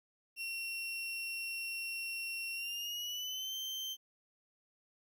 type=tone with pitch glide; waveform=35% pulse; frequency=2729 to 3117 Hz; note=F7 to G7; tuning=-41 to -11 cents; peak=-36 dBFS; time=0.36-3.97 s; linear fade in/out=50 ms; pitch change=+230 cents; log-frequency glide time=2.53-3.55 s; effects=12-bit